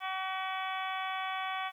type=harmonic tone with a mistuned harmonic; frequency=378.7 Hz; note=F#4; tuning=40 cents sharp; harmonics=2 / 3 / 4 / 5 / 6 / 7 / 8 / 9; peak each=-37 / -38 / -43 / -44 / -42 / -49 / -49 / -45 dBFS; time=0-1.72 s; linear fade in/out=50 ms; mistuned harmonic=7; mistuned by=-38 cents; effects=11-bit